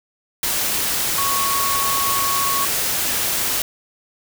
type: tone in noise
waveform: sine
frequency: 1109 Hz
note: C#6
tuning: in tune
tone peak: -21 dBFS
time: 1.18-2.65 s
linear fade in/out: 2 ms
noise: white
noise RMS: -21 dBFS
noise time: 0.43-3.62 s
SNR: -3 dB
effects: none